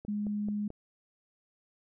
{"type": "click train", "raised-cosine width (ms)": 2, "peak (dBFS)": -30, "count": 4, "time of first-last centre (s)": [0.05, 0.704], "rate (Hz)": 4.59}
{"type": "tone", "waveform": "sine", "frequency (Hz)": 207.7, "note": "G#3", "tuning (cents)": 0, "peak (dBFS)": -30, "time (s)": [0.08, 0.68], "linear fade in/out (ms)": 5}
{"effects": []}